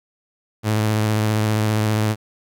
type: tone with vibrato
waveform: sawtooth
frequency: 107.8 Hz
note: A2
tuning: 35 cents flat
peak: -13 dBFS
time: 0.63-2.16 s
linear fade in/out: 50 ms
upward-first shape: sine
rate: 15 Hz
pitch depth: 27 cents each way
effects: 9-bit